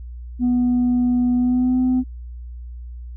sine tone with pitch glide, 246.3 to 254.5 Hz, B3 to C4, -5 to -48 cents, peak -13 dBFS, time 0.39-2.04 s, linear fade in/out 50 ms, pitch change +57 cents, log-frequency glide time 1.36-1.78 s, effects tanh soft clip ceiling -13 dBFS + added 60 Hz sine -31 dBFS peak until 3.16 s

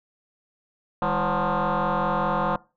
sine tone with frequency modulation, 155.56 Hz, D#3, in tune, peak -19 dBFS, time 1.02-2.56 s, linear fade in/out 2 ms, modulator 178 Hz, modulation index 6.4, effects noise-tail reverb RT60 0.3 s tail -22 dB re dry + tanh soft clip ceiling -19 dBFS

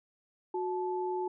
sine tone pair together, 366.3 / 869.9 Hz, F#4 / A5, -17 / -20 cents, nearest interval octave + minor third, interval 1497 cents, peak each -32 / -35 dBFS, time 0.54-1.28 s, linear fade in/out 5 ms, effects none

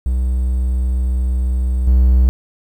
triangle tone with level steps, 62.9 Hz, B1, 32 cents sharp, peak -12 / -6 dBFS, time 0.06-2.29 s, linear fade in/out 0 ms, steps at 1.87 s, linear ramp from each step 5 ms, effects 8-bit

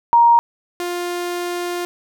sine / sawtooth tone pair in turn, 939 / 351.7 Hz, A#5 / F4, +12 / +12 cents, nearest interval octave + perfect fourth, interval 1700 cents, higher first, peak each -8 / -18 dBFS, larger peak first, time 0.13-0.39 / 0.8-1.85 s, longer second, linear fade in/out 0 ms, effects none

